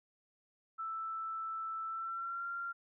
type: tone with pitch glide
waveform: sine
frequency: 1322 to 1382.9 Hz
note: E6 to F6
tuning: +5 to -17 cents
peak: -37 dBFS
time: 0.78-2.73 s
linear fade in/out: 20 ms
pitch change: +78 cents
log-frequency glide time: 1.86-2.46 s
effects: none